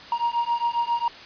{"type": "beating tone pair", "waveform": "triangle", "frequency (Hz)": [939, 946.4], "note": ["A#5", "A#5"], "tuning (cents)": [12, 26], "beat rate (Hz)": 7.4, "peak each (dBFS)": -23, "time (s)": [0.12, 1.08], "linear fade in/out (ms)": 2, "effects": ["white hiss -42 dBFS RMS until 1.25 s", "resampled to 11025 Hz"]}